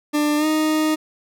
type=tone with pitch glide; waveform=40% pulse; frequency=297.4 to 310.4 Hz; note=D4 to D#4; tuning=+22 to -4 cents; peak=-16 dBFS; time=0.13-0.96 s; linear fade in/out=20 ms; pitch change=+74 cents; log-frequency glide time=0.37-0.46 s; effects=none